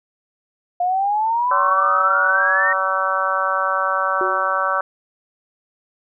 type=exponential sweep; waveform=sine; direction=up; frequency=703 to 1864.7 Hz; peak=-16 dBFS; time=0.8-2.73 s; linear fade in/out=5 ms
type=harmonic tone; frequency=190 Hz; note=F#3; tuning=46 cents sharp; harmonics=3 / 4 / 5 / 6 / 7 / 8; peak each=-25 / -28 / -27 / -22 / -22 / -25 dBFS; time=1.51-4.81 s; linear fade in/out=2 ms
type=tone with exponential decay; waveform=sine; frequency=370 Hz; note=F#4; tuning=in tune; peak=-20 dBFS; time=4.21-4.67 s; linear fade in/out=1 ms; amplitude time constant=100 ms
effects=none